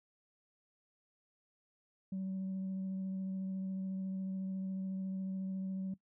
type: tone with vibrato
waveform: sine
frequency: 190.1 Hz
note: F#3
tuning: 47 cents sharp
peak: -34 dBFS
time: 2.12-5.94 s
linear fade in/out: 5 ms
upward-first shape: triangle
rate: 14 Hz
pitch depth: 13 cents each way
effects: noise-tail reverb RT60 0.1 s tail -19 dB re dry + tanh soft clip ceiling -34 dBFS